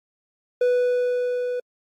triangle tone with level ramp, 493.9 Hz, B4, in tune, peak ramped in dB -14 to -22 dBFS, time 0.61-1.6 s, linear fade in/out 5 ms, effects AAC 64 kbps

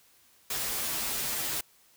white noise with comb filter, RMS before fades -32 dBFS, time 0.5-1.61 s, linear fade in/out 5 ms, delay 11 ms, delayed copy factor -0.75, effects white hiss -62 dBFS RMS until 1.96 s

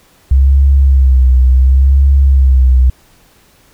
sine tone with vibrato, 66.1 Hz, C2, 18 cents sharp, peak -4 dBFS, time 0.31-2.9 s, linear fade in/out 5 ms, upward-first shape sine, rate 0.7 Hz, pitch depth 69 cents each way, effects pink hiss -48 dBFS RMS until 3.73 s

